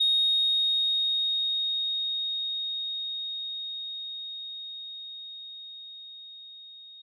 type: tone with level ramp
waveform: sine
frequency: 3729 Hz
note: A#7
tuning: in tune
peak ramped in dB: -19 to -45 dBFS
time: 0-7.02 s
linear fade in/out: 10 ms
effects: tanh soft clip ceiling -15 dBFS